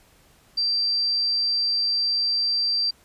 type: tone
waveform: sine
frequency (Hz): 4699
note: D8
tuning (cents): 0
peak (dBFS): -20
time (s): 0.57-2.91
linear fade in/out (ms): 10
effects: pink hiss -57 dBFS RMS until 3.04 s + resampled to 32000 Hz